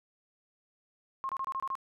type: tone bursts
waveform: sine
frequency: 1072 Hz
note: C6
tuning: 42 cents sharp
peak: -31 dBFS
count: 7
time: 1.24-1.753 s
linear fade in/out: 0 ms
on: 51 ms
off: 26 ms
effects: none